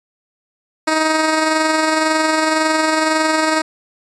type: tone with amplitude modulation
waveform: 10% pulse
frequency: 314.5 Hz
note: D#4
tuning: 19 cents sharp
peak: -4 dBFS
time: 0.87-3.62 s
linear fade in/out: 10 ms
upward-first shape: sine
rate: 21.9 Hz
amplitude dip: 35%
effects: resampled to 22050 Hz